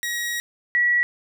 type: tone pair in turn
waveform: sawtooth / sine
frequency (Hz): 1901 / 1934.2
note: A#6 / B6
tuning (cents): +33 / -37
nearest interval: unison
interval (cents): 30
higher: second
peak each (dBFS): -21 / -16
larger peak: second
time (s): 0.03-0.4 / 0.75-1.03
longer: first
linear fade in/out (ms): 0
effects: none